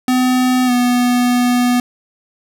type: tone with pitch glide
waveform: square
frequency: 253.4 to 245.6 Hz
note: B3 to B3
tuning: +45 to -9 cents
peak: -12 dBFS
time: 0.08-1.8 s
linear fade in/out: 2 ms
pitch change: -54 cents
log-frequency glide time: 0.66-0.71 s
effects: none